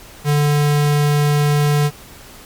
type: tone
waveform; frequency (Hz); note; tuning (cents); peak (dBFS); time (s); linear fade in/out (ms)
square; 146.83; D3; 0; -13; 0.24-1.91; 50
effects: pink hiss -40 dBFS RMS until 2.45 s + MP3 96 kbps